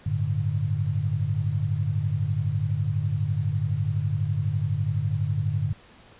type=chord; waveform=sine; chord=G suspended second; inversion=none; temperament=equal; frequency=98 / 110 / 146.83 Hz; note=G2 / A2 / D3; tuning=0 / 0 / 0 cents; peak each=-27 dBFS; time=0.06-5.73 s; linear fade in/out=5 ms; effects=pink hiss -52 dBFS RMS until 6.19 s + resampled to 8000 Hz